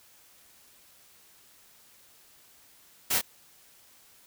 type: noise with echo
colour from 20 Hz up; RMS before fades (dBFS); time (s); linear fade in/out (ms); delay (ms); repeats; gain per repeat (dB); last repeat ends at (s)
white; -27; 3.1-3.19; 10; 25; 1; -3; 3.215
effects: white hiss -58 dBFS RMS until 4.26 s